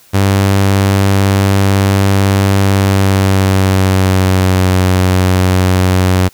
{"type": "tone with pitch glide", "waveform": "sawtooth", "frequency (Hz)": [98, 92.5], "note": ["G2", "F#2"], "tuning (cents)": [0, 0], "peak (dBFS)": -4, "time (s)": [0.13, 6.29], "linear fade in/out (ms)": 20, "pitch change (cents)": -100, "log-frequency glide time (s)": [2.69, 4.82], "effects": ["white hiss -45 dBFS RMS until 6.33 s"]}